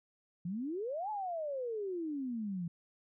sine exponential two-way sweep, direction up then down, 164.81 to 873 to 164.81 Hz, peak -35 dBFS, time 0.45-2.68 s, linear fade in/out 5 ms, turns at 1.1 s, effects none

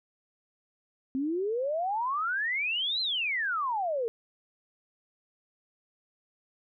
sine exponential two-way sweep, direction up then down, 257 to 4177 to 442.8 Hz, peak -27 dBFS, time 1.15-4.08 s, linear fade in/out 0 ms, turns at 3.01 s, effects none

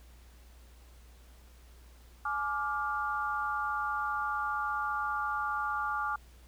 sine chord, D diminished, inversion second, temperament just, 845.8 / 1174.7 / 1409.6 Hz, Ab5 / D6 / F6, +31 / 0 / +16 cents, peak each -36 / -33 / -35 dBFS, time 2.25-6.16 s, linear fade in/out 5 ms, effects added 60 Hz sine -53 dBFS peak until 6.47 s + pink hiss -62 dBFS RMS until 6.47 s

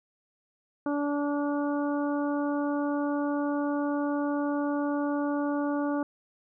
harmonic tone, 289 Hz, D4, 28 cents flat, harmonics 1 / 2 / 3 / 4 / 5, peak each -27 / -33 / -37 / -39 / -41 dBFS, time 0.86-6.03 s, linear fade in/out 2 ms, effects none

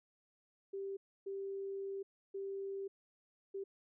sine tone bursts at uneven times, 392 Hz, G4, in tune, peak -39 dBFS, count 4, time 0.73-0.97 / 1.26-2.03 / 2.34-2.88 / 3.54-3.64 s, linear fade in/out 10 ms, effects none

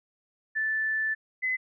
sine tone pair in turn, 1756 / 2028 Hz, A6 / B6, -4 / +45 cents, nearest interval major second, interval 249 cents, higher second, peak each -25 / -25 dBFS, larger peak neither, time 0.55-1.15 / 1.42-1.57 s, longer first, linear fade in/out 20 ms, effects none

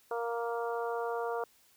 harmonic tone, 233.7 Hz, A#3, 5 cents sharp, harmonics 2 / 3 / 4 / 5 / 6, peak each -34 / -38 / -40 / -42 / -44 dBFS, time 0.11-1.44 s, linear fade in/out 2 ms, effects white hiss -65 dBFS RMS until 1.76 s

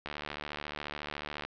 click train, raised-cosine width 0.3 ms, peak -21 dBFS, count 104, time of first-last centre 0.06-1.45 s, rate 74.1 Hz, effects low-pass 5000 Hz 12 dB/octave

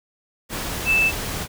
sine tone in noise, 2637 Hz, E7, in tune, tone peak -15 dBFS, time 0.85-1.12 s, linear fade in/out 50 ms, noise pink, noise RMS -28 dBFS, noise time 0.49-1.48 s, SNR +10 dB, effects none

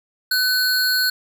square tone pair together, 1511 / 4284 Hz, F#6 / C8, +36 / +40 cents, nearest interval octave + tritone, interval 1804 cents, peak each -20 dBFS, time 0.31-1.1 s, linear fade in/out 5 ms, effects none

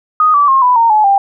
sine tone with pitch steps, 1244.5 / 1154.5 / 1071 / 993.5 / 921.6 / 854.9 / 793.1 Hz, D#6 / D6 / C6 / B5 / A#5 / G#5 / G5, 0 / -30 / +40 / +10 / -20 / +50 / +20 cents, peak -6 dBFS, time 0.2-1.18 s, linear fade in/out 2 ms, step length 140 ms, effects none

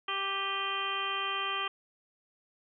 harmonic tone with a mistuned harmonic, 392 Hz, G4, in tune, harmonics 1 / 2 / 3 / 4 / 5 / 6 / 7 / 8, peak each -43 / -43 / -34 / -43 / -41 / -41 / -41 / -36 dBFS, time 0.08-1.68 s, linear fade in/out 5 ms, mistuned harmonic 6, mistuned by +71 cents, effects none

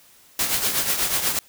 white noise with tremolo, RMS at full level -20 dBFS, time 0.39-1.39 s, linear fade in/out 2 ms, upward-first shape triangle, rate 8.2 Hz, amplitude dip 65%, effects white hiss -53 dBFS RMS until 1.48 s

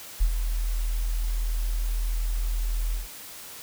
sine tone with ADSR envelope, 40.77 Hz, E1, 18 cents flat, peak -14 dBFS, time 0.2-3.08 s, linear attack 19 ms, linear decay 73 ms, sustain -9 dB, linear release 150 ms, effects tanh soft clip ceiling -13 dBFS + white hiss -42 dBFS RMS until 3.62 s

